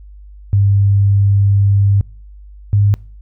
sine tone pair in turn, 100 / 101.81 Hz, G2 / G#2, +35 / -34 cents, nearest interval unison, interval 31 cents, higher second, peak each -8 dBFS, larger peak neither, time 0.53-2.01 / 2.73-2.94 s, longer first, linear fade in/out 0 ms, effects noise-tail reverb RT60 0.4 s tail -24 dB re dry + added 50 Hz sine -34 dBFS peak until 3.21 s

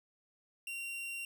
45% pulse tone, 2756 Hz, F7, 24 cents flat, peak -39 dBFS, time 0.67-1.25 s, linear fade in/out 2 ms, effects none

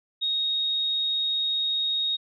sine tone, 3745 Hz, A#7, 7 cents sharp, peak -23 dBFS, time 0.21-2.17 s, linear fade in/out 20 ms, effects none

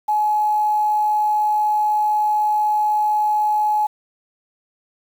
sine tone with quantisation, 847 Hz, G#5, 34 cents sharp, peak -15 dBFS, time 0.08-3.87 s, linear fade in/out 10 ms, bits 7, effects none

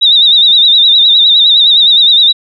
sine tone with vibrato, 3742 Hz, A#7, 6 cents sharp, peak -3 dBFS, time 0.01-2.33 s, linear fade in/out 20 ms, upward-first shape sine, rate 9.7 Hz, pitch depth 82 cents each way, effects none

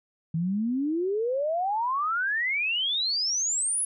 sine exponential sweep, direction up, 157.4 to 10660 Hz, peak -24 dBFS, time 0.34-3.85 s, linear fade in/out 5 ms, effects none

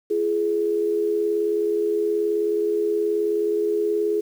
sine tone pair together, 340.7 / 419.6 Hz, F4 / G#4, -43 / +18 cents, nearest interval major third, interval 361 cents, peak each -26 / -20 dBFS, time 0.1-4.21 s, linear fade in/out 10 ms, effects 8-bit

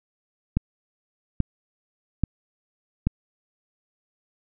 click train, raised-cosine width 5 ms, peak -8 dBFS, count 4, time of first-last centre 0.57-3.07 s, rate 1.2 Hz, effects none

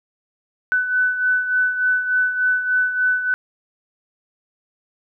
sine beating tone pair, 1500 / 1503.4 Hz, F#6 / F#6, +23 / +27 cents, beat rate 3.4 Hz, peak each -17 / -24 dBFS, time 0.72-3.34 s, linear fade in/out 0 ms, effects none

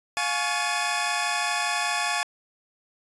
sawtooth tone cluster, 706 / 843 / 1116 / 1731 / 2497 Hz, F5 / G#5 / C#6 / A6 / D#7, +19 / +26 / +11 / -29 / +6 cents, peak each -27 dBFS, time 0.17-2.23 s, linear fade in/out 0 ms, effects resampled to 24000 Hz

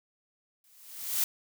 blue noise with exponential growth, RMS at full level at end -25 dBFS, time 0.64-1.24 s, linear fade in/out 1 ms, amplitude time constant 130 ms, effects none

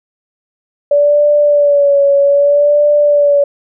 sine tone with vibrato, 575 Hz, D5, 37 cents flat, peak -6 dBFS, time 0.91-3.44 s, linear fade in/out 5 ms, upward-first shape sine, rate 0.63 Hz, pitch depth 41 cents each way, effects none

